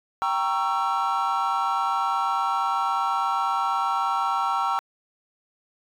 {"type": "chord", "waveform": "triangle", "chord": "G diminished seventh", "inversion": "none", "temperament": "equal with one note detuned", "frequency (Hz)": [784, 932.3, 1108.7, 1336.9], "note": ["G5", "Bb5", "Db6", "Fb6"], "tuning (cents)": [0, 0, 0, 24], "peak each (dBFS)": [-25, -25, -26, -24], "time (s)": [0.22, 4.79], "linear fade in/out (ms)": 0, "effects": ["tanh soft clip ceiling -13 dBFS"]}